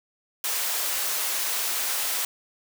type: high-pass noise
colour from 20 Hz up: white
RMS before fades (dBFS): -27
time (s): 0.44-2.25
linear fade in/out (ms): 2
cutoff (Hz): 540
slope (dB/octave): 12
effects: none